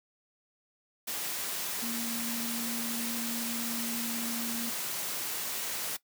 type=tone in noise; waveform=sine; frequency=233.1 Hz; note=A#3; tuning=in tune; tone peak=-35 dBFS; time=1.82-4.7 s; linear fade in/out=10 ms; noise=white; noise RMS=-35 dBFS; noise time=1.07-5.97 s; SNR=-3 dB; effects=noise-tail reverb RT60 0.1 s tail -18 dB re dry + high-pass 150 Hz 12 dB/octave